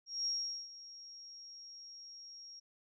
sine tone with ADSR envelope, 5588 Hz, F8, in tune, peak -32 dBFS, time 0.06-2.6 s, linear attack 200 ms, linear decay 420 ms, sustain -17 dB, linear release 12 ms, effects none

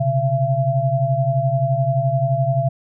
sine tone cluster, 127.4 / 139 / 676 Hz, C3 / C#3 / E5, -46 / +5 / +43 cents, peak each -20 dBFS, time 0-2.69 s, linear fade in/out 10 ms, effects none

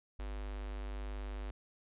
square tone with notch filter, 50.7 Hz, G#1, 41 cents flat, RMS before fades -41 dBFS, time 0.19-1.51 s, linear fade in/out 5 ms, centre 140 Hz, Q 1, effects resampled to 8000 Hz

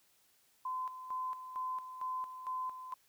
sine tone with tremolo, 1024 Hz, C6, 38 cents flat, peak -35 dBFS, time 0.65-2.94 s, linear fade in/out 5 ms, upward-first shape square, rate 2.2 Hz, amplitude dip 65%, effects white hiss -70 dBFS RMS until 3.08 s

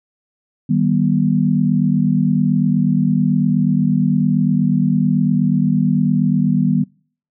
sine chord, Eb augmented, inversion none, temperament just, 155.56 / 194.45 / 243.1 Hz, Eb3 / G3 / B3, 0 / -14 / -27 cents, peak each -17 dBFS, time 0.69-6.84 s, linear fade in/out 10 ms, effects noise-tail reverb RT60 0.5 s tail -26 dB re dry

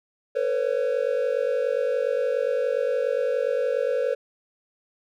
triangle tone cluster, 454.9 / 502 / 552 Hz, A#4 / B4 / C#5, -42 / +28 / -7 cents, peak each -26 / -23 / -24 dBFS, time 0.35-4.15 s, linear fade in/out 10 ms, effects none

